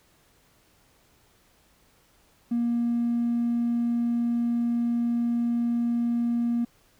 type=tone; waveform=triangle; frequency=236.5 Hz; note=A#3; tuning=25 cents sharp; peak=-19 dBFS; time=2.51-6.65 s; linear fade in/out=10 ms; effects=tanh soft clip ceiling -19 dBFS + pink hiss -62 dBFS RMS until 6.99 s